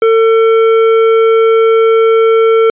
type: tone with hard clipping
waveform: triangle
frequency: 450 Hz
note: A4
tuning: 39 cents sharp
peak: -7 dBFS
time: 0.02-2.7 s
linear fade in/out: 2 ms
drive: 14 dB
effects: resampled to 8000 Hz